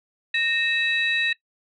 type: tone cluster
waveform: sine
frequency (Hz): 1849 / 2613 / 3884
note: A#6 / E7 / B7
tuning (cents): -15 / -16 / -30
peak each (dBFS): -23 / -24 / -26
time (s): 0.34-1.33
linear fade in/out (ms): 5
effects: noise-tail reverb RT60 0.1 s tail -18 dB re dry + tanh soft clip ceiling -11 dBFS